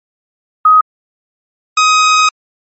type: tone pair in turn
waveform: sine / sawtooth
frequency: 1258 / 1258 Hz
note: D#6 / D#6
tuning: +19 / +19 cents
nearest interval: unison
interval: 0 cents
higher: neither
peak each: -3 dBFS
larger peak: neither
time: 0.65-0.81 / 1.77-2.29 s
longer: second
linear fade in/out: 5 ms
effects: MP3 32 kbps